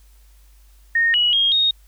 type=tone with pitch steps; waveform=sine; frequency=1847 / 2919 / 3247 / 3726 Hz; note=A#6 / F#7 / G#7 / A#7; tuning=-16 / -24 / -40 / -2 cents; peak=-14 dBFS; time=0.95-1.71 s; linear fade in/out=5 ms; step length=190 ms; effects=added 50 Hz sine -47 dBFS peak until 1.87 s + white hiss -59 dBFS RMS until 1.87 s